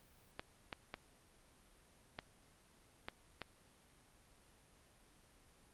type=clicks; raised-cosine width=0.3 ms; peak=-26 dBFS; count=6; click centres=0.395 / 0.728 / 0.941 / 2.189 / 3.085 / 3.417 s; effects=pink hiss -67 dBFS RMS until 5.73 s + Opus 32 kbps